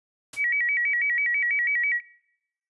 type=noise with exponential decay; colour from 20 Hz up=white; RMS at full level=-35 dBFS; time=0.33-0.48 s; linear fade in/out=5 ms; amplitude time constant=32 ms
type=tone with vibrato; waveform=sine; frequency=2093 Hz; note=C7; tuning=in tune; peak=-21 dBFS; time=0.36-2.01 s; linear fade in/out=50 ms; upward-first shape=square; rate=6.1 Hz; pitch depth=150 cents each way
effects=noise-tail reverb RT60 0.8 s tail -23 dB re dry + resampled to 24000 Hz